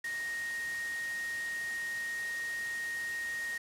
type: tone in noise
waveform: sine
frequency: 1864.7 Hz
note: A#6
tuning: in tune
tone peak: -34 dBFS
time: 0.04-3.58 s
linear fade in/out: 5 ms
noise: white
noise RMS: -45 dBFS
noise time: 0.04-3.58 s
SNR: +8 dB
effects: low-pass 10000 Hz 12 dB/octave